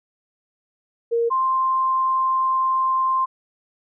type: tone pair in turn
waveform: sine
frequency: 466.2 / 1048.5 Hz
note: A#4 / C6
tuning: 0 / +3 cents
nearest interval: octave + major second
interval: 1403 cents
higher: second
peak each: -17 dBFS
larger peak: neither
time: 1.11-1.3 / 1.3-3.26 s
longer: second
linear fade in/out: 20 ms
effects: none